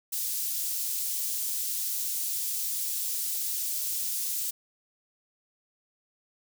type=high-pass noise; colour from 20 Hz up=white; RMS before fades=-31 dBFS; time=0.12-4.51 s; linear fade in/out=10 ms; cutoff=5600 Hz; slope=12 dB/octave; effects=none